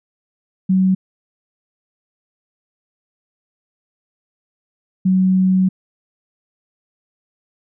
sine tone pair in turn, 188 / 187.03 Hz, F#3 / F#3, +28 / +19 cents, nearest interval unison, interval 9 cents, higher first, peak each -11 dBFS, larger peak neither, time 0.69-0.95 / 5.05-5.69 s, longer second, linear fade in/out 10 ms, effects none

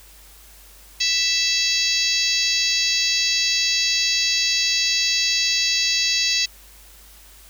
harmonic tone, 659.3 Hz, E5, in tune, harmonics 3 / 4 / 5 / 6 / 7 / 8 / 9 / 10, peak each -30 / -25 / -30 / -24 / -23 / -26 / -33 / -27 dBFS, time 1-6.46 s, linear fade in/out 10 ms, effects added 50 Hz sine -48 dBFS peak until 7.49 s + white hiss -48 dBFS RMS until 7.49 s

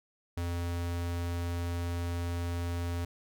square tone, 86.3 Hz, F2, 20 cents flat, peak -32 dBFS, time 0.37-3.05 s, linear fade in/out 5 ms, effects none

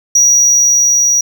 triangle tone with level ramp, 5780 Hz, F#8, 41 cents flat, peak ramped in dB -4 to -7 dBFS, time 0.15-1.21 s, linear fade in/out 5 ms, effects none

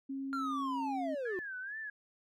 sine tone, 271.1 Hz, C#4, 38 cents flat, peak -36 dBFS, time 0.09-1.15 s, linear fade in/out 10 ms
triangle linear sweep, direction down, 1396.9 to 349.2 Hz, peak -33 dBFS, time 0.33-1.39 s, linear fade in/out 0 ms
sine tone with vibrato, 1629 Hz, G#6, 34 cents flat, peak -39 dBFS, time 1.25-1.9 s, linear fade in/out 5 ms, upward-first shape sine, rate 2.3 Hz, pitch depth 150 cents each way
effects none

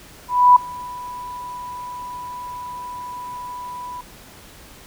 sine tone with ADSR envelope, 987.8 Hz, B5, in tune, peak -5 dBFS, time 0.28-4.01 s, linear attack 280 ms, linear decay 6 ms, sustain -24 dB, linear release 4 ms, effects pink hiss -44 dBFS RMS until 4.86 s

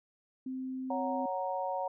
sine tone, 260 Hz, C4, 11 cents flat, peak -35 dBFS, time 0.46-1.26 s, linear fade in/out 5 ms
sine chord, F# major, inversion second, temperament equal, 554.4 / 740 / 932.3 Hz, C#5 / F#5 / A#5, 0 / 0 / 0 cents, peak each -36 dBFS, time 0.9-1.88 s, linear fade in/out 5 ms
effects none

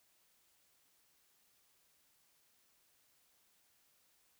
silence, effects white hiss -73 dBFS RMS until 4.39 s

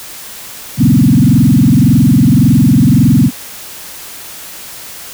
sine tone with frequency modulation, 190.8 Hz, G3, 47 cents flat, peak -4 dBFS, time 0.77-3.31 s, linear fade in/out 50 ms, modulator 21.8 Hz, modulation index 3.6, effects white hiss -29 dBFS RMS until 5.13 s

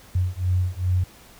sine beating tone pair, 89.8 / 92.3 Hz, F2 / F#2, +49 / -4 cents, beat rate 2.5 Hz, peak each -23 dBFS, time 0.15-1.04 s, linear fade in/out 5 ms, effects pink hiss -49 dBFS RMS until 1.39 s

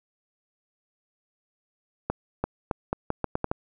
accelerating click train, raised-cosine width 1 ms, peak -11 dBFS, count 9, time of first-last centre 2.1-3.515 s, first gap 340 ms, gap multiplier 0.8, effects none

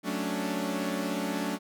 sawtooth chord, D major seventh, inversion first, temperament equal, 185 / 220 / 277.2 / 293.7 Hz, F#3 / A3 / C#4 / D4, 0 / 0 / 0 / 0 cents, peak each -31 dBFS, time 0.03-1.59 s, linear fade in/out 50 ms, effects none

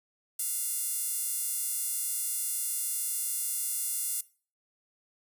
sawtooth tone with high-pass filter, 698.5 Hz, F5, in tune, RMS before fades -32 dBFS, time 0.39-4.21 s, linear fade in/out 5 ms, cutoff 10000 Hz, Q 2, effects noise-tail reverb RT60 0.4 s tail -21 dB re dry

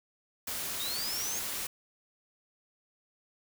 white noise, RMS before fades -36 dBFS, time 0.47-1.67 s, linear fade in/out 5 ms
sine linear sweep, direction up, 3642 to 6600 Hz, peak -35 dBFS, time 0.8-1.39 s, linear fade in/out 0 ms
effects none

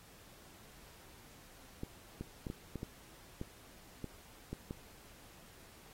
clicks, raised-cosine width 3 ms, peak -27 dBFS, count 10, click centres 1.834 / 2.21 / 2.468 / 2.501 / 2.757 / 2.831 / 3.414 / 4.043 / 4.53 / 4.709 s, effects pink hiss -59 dBFS RMS until 5.93 s + AAC 48 kbps

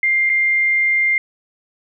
sine tone with dropouts, 2100 Hz, C7, 6 cents sharp, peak -13 dBFS, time 0.03-1.18 s, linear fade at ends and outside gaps 2 ms, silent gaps 0.294-0.298 s, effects none

